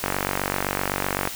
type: click train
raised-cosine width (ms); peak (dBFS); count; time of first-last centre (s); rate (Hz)
0.5; -7; 60; 0.04-1.274; 47.8
effects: white hiss -34 dBFS RMS until 1.35 s